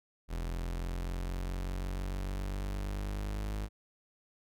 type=exponential sweep; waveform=40% pulse; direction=up; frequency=42.14 to 51.91 Hz; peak=-33 dBFS; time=0.28-3.69 s; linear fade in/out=50 ms; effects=none